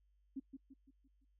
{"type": "tone with echo", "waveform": "sine", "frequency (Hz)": 270, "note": "C#4", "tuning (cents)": -45, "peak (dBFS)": -39, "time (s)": [0.36, 0.4], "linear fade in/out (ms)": 10, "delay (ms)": 170, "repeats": 5, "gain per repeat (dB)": -7, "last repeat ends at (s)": 1.25, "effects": ["noise-tail reverb RT60 0.1 s tail -23 dB re dry", "added 50 Hz sine -70 dBFS peak until 1.39 s"]}